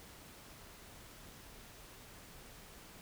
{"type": "silence", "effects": ["pink hiss -55 dBFS RMS until 3.01 s"]}